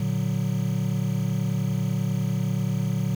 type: chord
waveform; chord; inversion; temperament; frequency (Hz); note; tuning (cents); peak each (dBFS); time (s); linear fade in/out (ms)
triangle; Bb augmented; none; equal; 116.54 / 146.83 / 185; Bb2 / D3 / F#3; 0 / 0 / 0; -25; 0-3.15; 5
effects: 7-bit